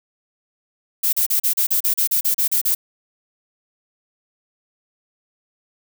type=noise bursts; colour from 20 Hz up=violet; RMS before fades=-18 dBFS; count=13; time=1.03-2.75 s; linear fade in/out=10 ms; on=100 ms; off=35 ms; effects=none